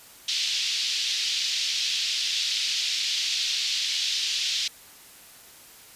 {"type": "band-pass noise", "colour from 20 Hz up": "pink", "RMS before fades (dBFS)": -27, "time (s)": [0.28, 4.68], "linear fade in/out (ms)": 5, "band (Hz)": [3100, 5300], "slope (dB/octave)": 24, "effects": ["white hiss -49 dBFS RMS until 5.95 s", "resampled to 32000 Hz"]}